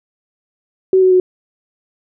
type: tone with pitch steps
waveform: sine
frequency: 377.4 / 372.4 / 367.5 Hz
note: F#4 / F#4 / F#4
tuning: +34 / +11 / -12 cents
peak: -7 dBFS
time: 0.93-1.2 s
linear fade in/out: 2 ms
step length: 90 ms
effects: none